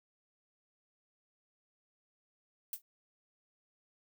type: noise with exponential decay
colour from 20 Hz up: violet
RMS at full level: -34 dBFS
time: 2.73-2.82 s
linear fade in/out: 1 ms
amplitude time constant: 18 ms
effects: none